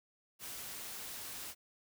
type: noise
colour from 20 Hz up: white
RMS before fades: -45 dBFS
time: 0.39-1.55 s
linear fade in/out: 50 ms
effects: none